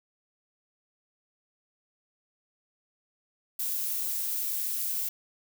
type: noise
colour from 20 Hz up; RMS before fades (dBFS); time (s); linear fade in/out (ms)
violet; -31; 3.59-5.09; 5
effects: none